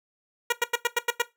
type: tone bursts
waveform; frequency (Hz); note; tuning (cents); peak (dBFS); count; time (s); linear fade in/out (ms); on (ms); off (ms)
10% pulse; 475.8; A#4; +35; -12; 7; 0.5-1.221; 5; 25; 91
effects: noise-tail reverb RT60 0.2 s tail -17 dB re dry